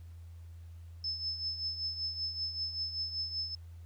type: tone with tremolo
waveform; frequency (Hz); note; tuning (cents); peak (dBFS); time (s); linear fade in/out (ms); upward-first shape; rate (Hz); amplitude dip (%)
sine; 5240; E8; -11; -31; 1.04-3.55; 2; triangle; 5.2; 70
effects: added 84 Hz sine -46 dBFS peak until 3.85 s + pink hiss -69 dBFS RMS until 3.85 s